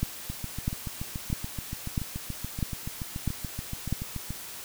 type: two click trains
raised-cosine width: 5 ms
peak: -14 / -21 dBFS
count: 7 / 29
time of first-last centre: 0.03-3.926 / 0.3-4.306 s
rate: 1.54 / 6.99 Hz
effects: white hiss -41 dBFS RMS until 4.64 s